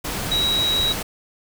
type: tone in noise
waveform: sine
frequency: 3850 Hz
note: B7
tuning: 45 cents flat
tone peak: -18 dBFS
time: 0.31-0.93 s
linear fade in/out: 10 ms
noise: pink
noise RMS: -27 dBFS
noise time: 0.04-1.03 s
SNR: +6 dB
effects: none